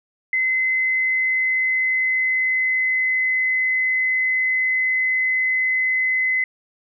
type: tone with pitch glide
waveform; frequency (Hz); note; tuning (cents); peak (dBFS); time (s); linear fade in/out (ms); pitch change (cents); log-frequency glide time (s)
sine; 2049 to 2036; C7 to C7; -37 to -48; -17; 0.33-6.44; 2; -11; 0.63-3.29
effects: none